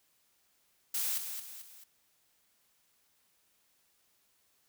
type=noise with echo; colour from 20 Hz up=blue; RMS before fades=-33 dBFS; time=0.94-1.18 s; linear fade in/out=5 ms; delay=220 ms; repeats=3; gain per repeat=-7 dB; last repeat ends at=1.84 s; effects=white hiss -72 dBFS RMS until 4.68 s